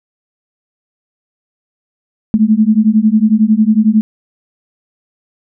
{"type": "beating tone pair", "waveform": "sine", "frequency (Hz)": [211.1, 222.1], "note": ["G#3", "A3"], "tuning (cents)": [29, 16], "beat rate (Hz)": 11, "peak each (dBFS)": -10, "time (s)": [2.34, 4.01], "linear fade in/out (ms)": 0, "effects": []}